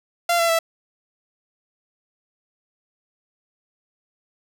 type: tone with pitch steps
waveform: sawtooth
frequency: 689 / 674.4 / 660.2 Hz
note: F5 / E5 / E5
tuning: -24 / +39 / +2 cents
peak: -13 dBFS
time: 0.29-0.59 s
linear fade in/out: 5 ms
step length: 100 ms
effects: none